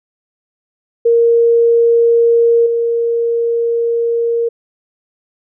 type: tone with level steps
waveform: sine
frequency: 466.2 Hz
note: A#4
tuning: in tune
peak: -7 / -12 dBFS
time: 1.05-4.49 s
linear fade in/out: 10 ms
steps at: 2.66 s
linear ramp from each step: 5 ms
effects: none